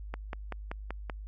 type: click train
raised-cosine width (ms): 0.5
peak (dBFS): -21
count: 6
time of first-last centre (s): 0.14-1.098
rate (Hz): 5.22
effects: added 51 Hz sine -39 dBFS peak until 1.27 s + AAC 48 kbps